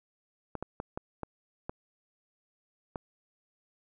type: clicks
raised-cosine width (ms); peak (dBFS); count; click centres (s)
1; -21; 7; 0.553 / 0.626 / 0.801 / 0.975 / 1.233 / 1.695 / 2.958
effects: none